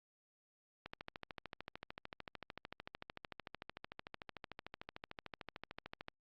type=click train; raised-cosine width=0.3 ms; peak=-29 dBFS; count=71; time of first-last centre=0.86-6.084 s; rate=13.4 Hz; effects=low-pass 5000 Hz 12 dB/octave + Opus 48 kbps